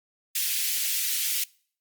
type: high-pass noise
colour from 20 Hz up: white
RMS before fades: -27 dBFS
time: 0.35-1.44 s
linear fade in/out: 5 ms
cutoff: 2100 Hz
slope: 24 dB/octave
effects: noise-tail reverb RT60 0.5 s tail -24 dB re dry + Opus 32 kbps

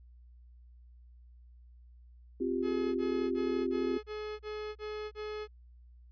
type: chord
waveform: sine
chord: C suspended fourth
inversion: none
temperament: equal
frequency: 261.6 / 349.2 / 392 Hz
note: C4 / F4 / G4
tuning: 0 / 0 / 0 cents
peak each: -34 dBFS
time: 2.4-3.98 s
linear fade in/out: 10 ms
type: tone bursts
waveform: 45% pulse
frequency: 424.6 Hz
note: G#4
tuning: 38 cents sharp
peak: -37 dBFS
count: 8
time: 2.62-5.477 s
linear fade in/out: 50 ms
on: 330 ms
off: 31 ms
effects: added 60 Hz sine -53 dBFS peak until 6.11 s + resampled to 11025 Hz

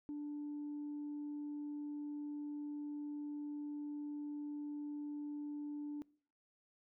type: tone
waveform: sine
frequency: 293.7 Hz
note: D4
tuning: in tune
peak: -39 dBFS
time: 0.09-6.02 s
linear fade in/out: 0 ms
effects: noise-tail reverb RT60 0.5 s tail -24 dB re dry + tanh soft clip ceiling -38 dBFS

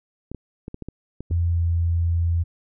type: clicks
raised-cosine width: 3 ms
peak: -20 dBFS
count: 8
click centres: 0.316 / 0.347 / 0.681 / 0.744 / 0.823 / 0.886 / 1.206 / 1.311 s
type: tone with pitch glide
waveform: sine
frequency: 85.4 to 84.61 Hz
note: F2 to E2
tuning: -38 to +46 cents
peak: -18 dBFS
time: 1.3-2.44 s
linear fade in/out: 20 ms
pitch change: -16 cents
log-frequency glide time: 1.51-1.6 s
effects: none

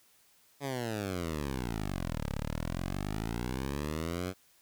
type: exponential two-way sweep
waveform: 10% pulse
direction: down then up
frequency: 144.4 to 34.65 to 94.7 Hz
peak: -25 dBFS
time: 0.6-4.34 s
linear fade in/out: 50 ms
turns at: 2.3 s
effects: white hiss -65 dBFS RMS until 4.61 s

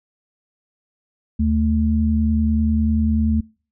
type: tone pair together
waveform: sine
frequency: 76.8 / 220.1 Hz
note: D#2 / A3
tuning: -22 / +1 cents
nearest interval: octave + tritone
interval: 1823 cents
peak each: -18 dBFS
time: 1.39-3.41 s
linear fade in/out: 10 ms
effects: noise-tail reverb RT60 0.4 s tail -26 dB re dry

